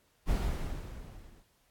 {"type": "noise with level ramp", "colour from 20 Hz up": "brown", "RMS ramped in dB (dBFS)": [-27, -55], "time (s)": [0.26, 1.44], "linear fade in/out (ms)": 50, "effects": ["pink hiss -70 dBFS RMS until 1.7 s", "AAC 64 kbps"]}